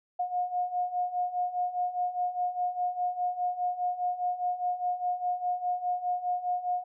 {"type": "beating tone pair", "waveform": "sine", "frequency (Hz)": [716, 720.9], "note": ["F5", "F#5"], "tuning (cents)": [43, -45], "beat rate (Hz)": 4.9, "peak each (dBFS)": [-33, -29], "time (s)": [0.19, 6.84], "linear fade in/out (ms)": 10, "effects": []}